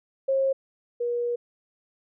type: tone pair in turn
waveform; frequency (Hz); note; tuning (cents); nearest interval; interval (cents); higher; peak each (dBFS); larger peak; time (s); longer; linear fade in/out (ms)
sine; 538 / 479.3; C5 / A#4; +48 / +48; major second; 200; first; -20 / -24; first; 0.28-0.53 / 1-1.36; second; 10
effects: none